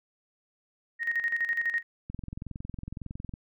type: tone with tremolo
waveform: sine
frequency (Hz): 1864.7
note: A#6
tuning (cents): 0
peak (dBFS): -24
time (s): 0.99-1.83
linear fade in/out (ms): 50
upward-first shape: square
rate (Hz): 12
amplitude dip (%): 65
type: click train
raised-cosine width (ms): 5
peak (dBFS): -25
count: 28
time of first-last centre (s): 2.1-3.339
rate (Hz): 21.8
effects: none